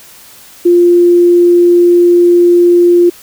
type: tone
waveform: sine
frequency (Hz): 349.3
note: F4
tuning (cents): 0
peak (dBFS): -3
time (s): 0.65-3.1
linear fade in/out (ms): 10
effects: white hiss -37 dBFS RMS until 3.22 s